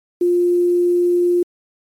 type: tone with quantisation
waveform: sine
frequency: 351.9 Hz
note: F4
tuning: 13 cents sharp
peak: -12 dBFS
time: 0.21-1.43 s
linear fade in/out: 5 ms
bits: 7
effects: MP3 64 kbps